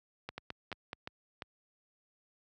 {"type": "two click trains", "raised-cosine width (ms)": 0.3, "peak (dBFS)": [-23, -24], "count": [4, 4], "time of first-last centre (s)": [[0.29, 0.931], [0.38, 1.422]], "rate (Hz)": [4.68, 2.88], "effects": ["high-pass 60 Hz 12 dB/octave"]}